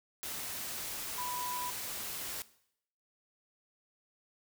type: tone in noise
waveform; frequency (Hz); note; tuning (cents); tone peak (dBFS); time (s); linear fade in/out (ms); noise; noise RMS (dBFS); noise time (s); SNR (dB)
sine; 987.8; B5; 0; -37; 1.18-1.7; 0; white; -40; 0.23-2.42; 0
effects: noise-tail reverb RT60 0.7 s tail -18 dB re dry